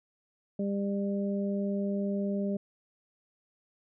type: harmonic tone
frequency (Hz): 199.7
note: G3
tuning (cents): +32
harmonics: 1 / 2 / 3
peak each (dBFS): -29 / -36 / -37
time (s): 0.59-2.57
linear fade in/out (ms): 5
effects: none